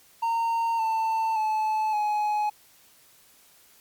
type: tone with pitch steps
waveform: triangle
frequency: 919 / 892.3 / 866.4 / 841.3 Hz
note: A#5 / A5 / A5 / G#5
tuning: -25 / +24 / -27 / +22 cents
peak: -21 dBFS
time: 0.22-2.5 s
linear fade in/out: 10 ms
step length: 570 ms
effects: white hiss -57 dBFS RMS until 3.8 s + Opus 48 kbps